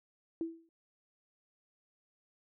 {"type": "tone with exponential decay", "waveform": "sine", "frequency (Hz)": 329.6, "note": "E4", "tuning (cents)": 0, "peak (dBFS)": -30, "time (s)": [0.41, 0.69], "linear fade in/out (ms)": 1, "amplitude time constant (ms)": 59, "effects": []}